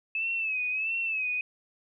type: tone with vibrato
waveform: sine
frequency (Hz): 2595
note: E7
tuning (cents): -28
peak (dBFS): -27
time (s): 0.15-1.41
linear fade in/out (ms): 2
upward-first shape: sine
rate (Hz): 1.5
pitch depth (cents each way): 81
effects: none